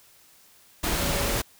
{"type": "tone in noise", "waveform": "sine", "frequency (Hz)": 567, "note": "C#5", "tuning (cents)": 39, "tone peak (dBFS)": -34, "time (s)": [1, 1.38], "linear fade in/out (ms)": 10, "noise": "pink", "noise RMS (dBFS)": -26, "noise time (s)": [0.83, 1.42], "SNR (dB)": -11, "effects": ["white hiss -56 dBFS RMS until 1.59 s"]}